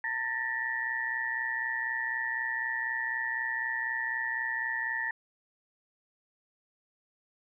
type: tone cluster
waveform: sine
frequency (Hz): 906 / 1777 / 1901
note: A#5 / A6 / A#6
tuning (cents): -50 / +17 / +33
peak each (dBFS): -39 / -32 / -34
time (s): 0.04-5.11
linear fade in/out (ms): 2
effects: none